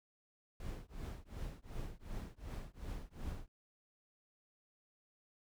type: noise with tremolo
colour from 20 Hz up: brown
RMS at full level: -41 dBFS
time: 0.6-3.48 s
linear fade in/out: 2 ms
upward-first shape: triangle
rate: 2.7 Hz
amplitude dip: 100%
effects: none